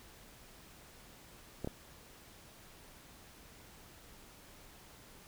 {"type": "clicks", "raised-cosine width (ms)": 2, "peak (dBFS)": -24, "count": 2, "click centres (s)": [1.646, 1.674], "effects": ["pink hiss -57 dBFS RMS until 5.27 s"]}